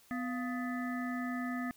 harmonic tone with a mistuned harmonic, 250 Hz, B3, 21 cents sharp, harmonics 1 / 3 / 5 / 7 / 8, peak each -35 / -44 / -44 / -44 / -48 dBFS, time 0.11-1.71 s, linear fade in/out 0 ms, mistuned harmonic 3, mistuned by -130 cents, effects white hiss -63 dBFS RMS until 1.76 s

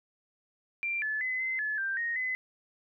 sine tone with pitch steps, 2367 / 1729 / 2027 / 2059 / 1719 / 1576 / 1866 / 2026 Hz, D7 / A6 / B6 / C7 / A6 / G6 / A#6 / B6, +13 / -31 / +45 / -28 / -41 / +9 / +1 / +44 cents, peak -29 dBFS, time 0.83-2.35 s, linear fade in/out 0 ms, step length 190 ms, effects none

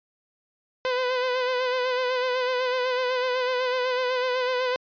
sawtooth tone with vibrato, 505 Hz, B4, 39 cents sharp, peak -19 dBFS, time 0.85-4.76 s, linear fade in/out 0 ms, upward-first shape sine, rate 8 Hz, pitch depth 40 cents each way, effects resampled to 11025 Hz

